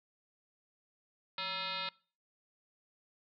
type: tone with frequency modulation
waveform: sine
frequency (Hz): 2500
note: D#7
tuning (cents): +8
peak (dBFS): -35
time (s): 1.38-1.89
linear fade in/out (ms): 2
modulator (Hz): 388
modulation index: 4.5
effects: noise-tail reverb RT60 0.4 s tail -23 dB re dry